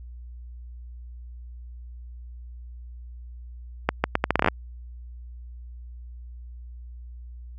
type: accelerating click train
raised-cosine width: 0.5 ms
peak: -4 dBFS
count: 12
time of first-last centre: 3.89-4.484 s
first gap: 150 ms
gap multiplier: 0.76
effects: added 60 Hz sine -38 dBFS peak until 7.58 s